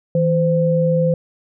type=tone pair together; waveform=sine; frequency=162.21 / 515 Hz; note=E3 / C5; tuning=-28 / -28 cents; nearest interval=octave + minor sixth; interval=2000 cents; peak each=-16 dBFS; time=0.15-1.14 s; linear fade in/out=2 ms; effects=none